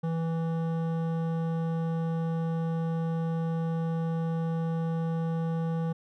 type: tone with hard clipping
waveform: sine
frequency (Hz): 164.3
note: E3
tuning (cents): -5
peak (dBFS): -29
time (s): 0.03-5.93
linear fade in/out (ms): 10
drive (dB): 13
effects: none